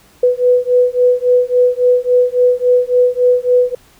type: beating tone pair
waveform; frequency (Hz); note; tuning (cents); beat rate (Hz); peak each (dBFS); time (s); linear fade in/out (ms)
sine; 493.9 / 497.5; B4 / B4; 0 / +13; 3.6; -12; 0.23-3.75; 5
effects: pink hiss -48 dBFS RMS until 3.99 s